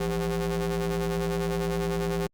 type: ring-modulated tone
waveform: 35% pulse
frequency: 115.6 Hz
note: A#2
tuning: 14 cents flat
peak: -21 dBFS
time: 0-2.27 s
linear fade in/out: 5 ms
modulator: 284 Hz
effects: Opus 48 kbps